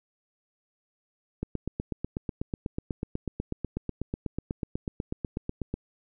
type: click train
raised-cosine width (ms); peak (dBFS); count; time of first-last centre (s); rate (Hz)
3; -17; 36; 1.43-5.74; 8.12
effects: none